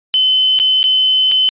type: tone with dropouts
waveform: sine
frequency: 3046 Hz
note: F#7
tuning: 50 cents sharp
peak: -9 dBFS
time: 0.14-1.49 s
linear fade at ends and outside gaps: 0 ms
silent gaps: 0.589-0.599 / 0.83-0.84 / 1.315-1.319 s
effects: resampled to 8000 Hz